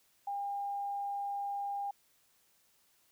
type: tone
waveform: sine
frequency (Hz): 804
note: G5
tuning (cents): +44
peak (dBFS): -34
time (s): 0.27-1.91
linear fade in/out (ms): 5
effects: white hiss -70 dBFS RMS until 3.11 s